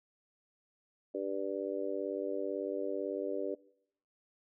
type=harmonic tone; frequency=98 Hz; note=G2; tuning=in tune; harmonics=3 / 4 / 5 / 6; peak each=-40 / -38 / -39 / -39 dBFS; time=1.14-3.55 s; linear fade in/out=10 ms; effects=noise-tail reverb RT60 0.7 s tail -21 dB re dry